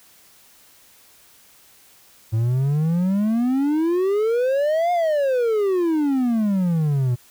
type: exponential two-way sweep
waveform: triangle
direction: up then down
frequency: 108.4 to 716 to 119 Hz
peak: -15 dBFS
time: 2.32-7.16 s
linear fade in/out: 20 ms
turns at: 4.92 s
effects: white hiss -52 dBFS RMS until 7.3 s